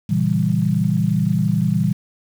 sine chord, A# diminished seventh, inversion none, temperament equal, 116.54 / 138.59 / 164.81 / 196 Hz, A#2 / C#3 / E3 / G3, 0 / 0 / 0 / 0 cents, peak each -22 / -24 / -19 / -20 dBFS, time 0.09-1.93 s, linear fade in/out 10 ms, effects 7-bit

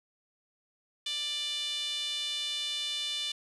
sawtooth tone with high-pass filter, 590 Hz, D5, 8 cents sharp, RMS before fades -34 dBFS, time 1.06-3.32 s, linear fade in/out 5 ms, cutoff 3300 Hz, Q 7.4, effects resampled to 24000 Hz + 9-bit

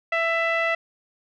sawtooth tone with low-pass filter, 664 Hz, E5, 12 cents sharp, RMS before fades -23 dBFS, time 0.12-0.75 s, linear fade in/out 5 ms, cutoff 2300 Hz, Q 6.8, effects none

